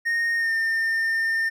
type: tone with pitch glide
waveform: triangle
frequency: 1852 to 1809.7 Hz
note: A#6 to A6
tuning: -12 to +48 cents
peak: -19 dBFS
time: 0.05-1.5 s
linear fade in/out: 20 ms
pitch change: -40 cents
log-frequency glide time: 0.36-0.53 s
effects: none